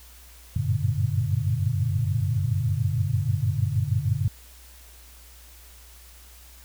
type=tone cluster; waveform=sine; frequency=92.5 / 99 / 113.3 / 119.5 / 143.9 Hz; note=F#2 / G2 / A#2 / A#2 / D3; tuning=0 / +18 / -49 / +43 / -35 cents; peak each=-28 dBFS; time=0.56-4.28 s; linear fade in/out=5 ms; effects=added 60 Hz sine -48 dBFS peak until 6.64 s + white hiss -51 dBFS RMS until 6.64 s